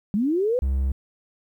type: linear sweep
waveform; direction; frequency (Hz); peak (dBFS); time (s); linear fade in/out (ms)
sine; up; 189.4 to 515; -19; 0.14-0.59; 0
type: tone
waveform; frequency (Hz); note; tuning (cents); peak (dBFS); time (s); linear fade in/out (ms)
triangle; 66.8; C2; +36; -18; 0.62-0.92; 5
effects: 10-bit